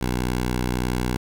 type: tone with vibrato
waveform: 10% pulse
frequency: 61.74 Hz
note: B1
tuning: in tune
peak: -14 dBFS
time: 0.01-1.17 s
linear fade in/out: 5 ms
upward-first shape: square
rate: 11 Hz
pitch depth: 12 cents each way
effects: 8-bit